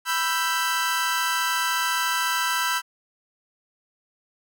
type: chord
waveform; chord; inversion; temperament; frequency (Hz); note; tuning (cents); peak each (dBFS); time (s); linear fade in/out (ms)
sawtooth; E minor; second; equal with one note detuned; 987.8 / 1328.4 / 1568; B5 / E6 / G6; 0 / +13 / 0; -23; 0.05-2.82; 50
effects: none